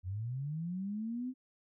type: linear sweep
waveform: sine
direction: up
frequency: 86.2 to 261.6 Hz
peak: -35 dBFS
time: 0.03-1.34 s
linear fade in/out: 50 ms
effects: none